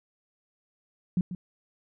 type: tone with echo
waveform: sine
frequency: 180 Hz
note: F#3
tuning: 47 cents flat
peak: -21 dBFS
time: 1.17-1.21 s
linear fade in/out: 2 ms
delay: 140 ms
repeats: 1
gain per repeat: -11 dB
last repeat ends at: 1.35 s
effects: none